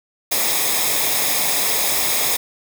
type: noise with comb filter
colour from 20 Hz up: white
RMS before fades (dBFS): -19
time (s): 0.31-2.37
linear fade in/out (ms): 10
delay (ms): 0.68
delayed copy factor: -0.6
effects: none